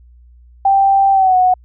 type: tone with pitch glide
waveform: sine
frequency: 784 to 735.7 Hz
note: G5 to F#5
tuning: 0 to -10 cents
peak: -8 dBFS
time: 0.65-1.54 s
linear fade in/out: 5 ms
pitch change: -110 cents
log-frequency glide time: 1.12-1.36 s
effects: added 60 Hz sine -41 dBFS peak until 1.64 s